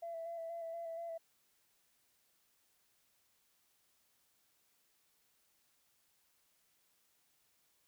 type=tone with vibrato; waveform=sine; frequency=668 Hz; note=E5; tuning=23 cents sharp; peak=-40 dBFS; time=0.02-1.18 s; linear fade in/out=10 ms; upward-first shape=square; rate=4.2 Hz; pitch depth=22 cents each way; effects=tanh soft clip ceiling -36 dBFS + white hiss -75 dBFS RMS until 7.87 s